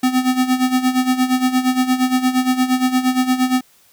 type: tone with tremolo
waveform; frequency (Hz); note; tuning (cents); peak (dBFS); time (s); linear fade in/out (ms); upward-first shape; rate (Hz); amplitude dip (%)
square; 255.3; C4; -42; -12; 0.03-3.61; 5; sine; 8.6; 75
effects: white hiss -53 dBFS RMS until 3.92 s